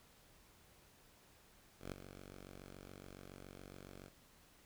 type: tone with ADSR envelope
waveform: 5% pulse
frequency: 47.13 Hz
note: F#1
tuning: 33 cents sharp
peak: -31 dBFS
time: 1.79-4.09 s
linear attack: 130 ms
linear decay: 16 ms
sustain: -11 dB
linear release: 13 ms
effects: pink hiss -66 dBFS RMS until 4.65 s